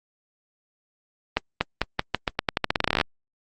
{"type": "accelerating click train", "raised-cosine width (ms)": 0.3, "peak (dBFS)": -4, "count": 22, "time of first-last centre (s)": [1.37, 3.012], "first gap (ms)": 240, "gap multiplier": 0.86, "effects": ["Opus 24 kbps"]}